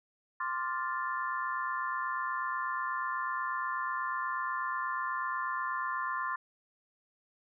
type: chord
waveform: sine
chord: D minor seventh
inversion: third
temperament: equal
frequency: 1046.5 / 1174.7 / 1396.9 / 1760 Hz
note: C6 / D6 / F6 / A6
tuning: 0 / 0 / 0 / 0 cents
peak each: -34 / -39 / -40 / -38 dBFS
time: 0.4-6.36 s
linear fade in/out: 5 ms
effects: none